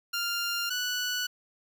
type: tone pair in turn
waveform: 15% pulse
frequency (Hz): 1396.9 / 1480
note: F6 / F#6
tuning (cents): 0 / 0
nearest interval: minor second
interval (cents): 100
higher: second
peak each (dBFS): -22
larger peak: neither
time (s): 0.13-0.7 / 0.7-1.27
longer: neither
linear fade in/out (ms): 10
effects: none